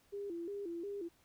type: tone with vibrato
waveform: sine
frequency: 370 Hz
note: F#4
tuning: in tune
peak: -39 dBFS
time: 0.12-1.09 s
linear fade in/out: 20 ms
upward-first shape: square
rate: 2.8 Hz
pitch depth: 150 cents each way
effects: pink hiss -70 dBFS RMS until 1.24 s